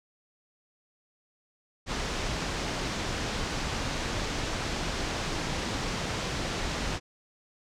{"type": "low-pass noise", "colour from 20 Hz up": "pink", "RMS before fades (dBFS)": -32, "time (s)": [1.86, 7], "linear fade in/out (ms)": 50, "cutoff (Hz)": 6700, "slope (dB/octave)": 24, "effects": []}